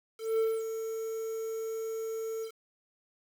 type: tone with ADSR envelope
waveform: triangle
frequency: 446.4 Hz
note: A4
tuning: 25 cents sharp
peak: -22 dBFS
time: 0.18-2.52 s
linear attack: 210 ms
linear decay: 230 ms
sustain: -9 dB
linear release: 92 ms
effects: 8-bit